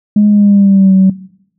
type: tone with pitch glide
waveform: sine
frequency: 208.5 to 190.09 Hz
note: G#3 to F#3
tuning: +7 to +47 cents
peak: -3 dBFS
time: 0.16-1.1 s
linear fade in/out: 5 ms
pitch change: -160 cents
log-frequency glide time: 0.29-0.93 s
effects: noise-tail reverb RT60 0.8 s tail -19 dB re dry + tanh soft clip ceiling 0 dBFS